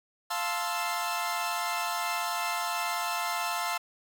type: chord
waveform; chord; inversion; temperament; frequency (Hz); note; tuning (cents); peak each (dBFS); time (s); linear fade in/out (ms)
sawtooth; F major seventh; none; equal; 698.5 / 880 / 1046.5 / 1318.5; F5 / A5 / C6 / E6; 0 / 0 / 0 / 0; -31; 0.3-3.78; 10
effects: none